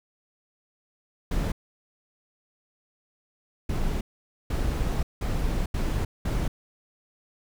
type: noise bursts at uneven times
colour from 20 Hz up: brown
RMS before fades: -26 dBFS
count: 6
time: 1.31-1.52 / 3.69-4.01 / 4.5-5.03 / 5.21-5.66 / 5.74-6.05 / 6.25-6.48 s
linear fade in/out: 5 ms
effects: none